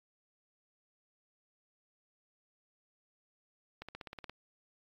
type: accelerating click train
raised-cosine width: 0.3 ms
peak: -28 dBFS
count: 9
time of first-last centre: 3.82-4.296 s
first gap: 66 ms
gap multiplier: 0.97
effects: AAC 64 kbps